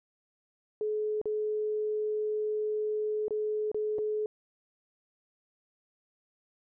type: tone with dropouts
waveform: sine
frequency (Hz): 426.5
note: G#4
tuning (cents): +46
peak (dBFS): -28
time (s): 0.81-4.26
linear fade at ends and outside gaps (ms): 1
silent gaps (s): 1.215-1.256 / 3.282-3.307 / 3.716-3.745 / 3.984-3.988
effects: none